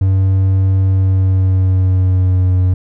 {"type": "tone with pitch glide", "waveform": "triangle", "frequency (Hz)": [95.5, 91.87], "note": ["G2", "F#2"], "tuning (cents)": [-45, -12], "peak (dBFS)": -7, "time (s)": [0.01, 2.74], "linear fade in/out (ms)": 5, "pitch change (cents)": -67, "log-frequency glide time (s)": [0.83, 2.52], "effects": []}